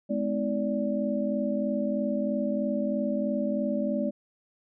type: tone cluster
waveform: sine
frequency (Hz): 210.8 / 253.9 / 313.9 / 582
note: G#3 / B3 / D#4 / D5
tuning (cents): +26 / +48 / +15 / -16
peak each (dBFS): -29 / -31 / -35 / -30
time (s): 0.09-4.11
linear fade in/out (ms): 20
effects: none